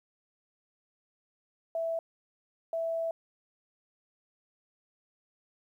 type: tone bursts at uneven times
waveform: sine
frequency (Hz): 659.3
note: E5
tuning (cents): 0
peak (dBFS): -29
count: 2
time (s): 1.75-1.99 / 2.73-3.11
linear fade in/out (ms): 2
effects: 11-bit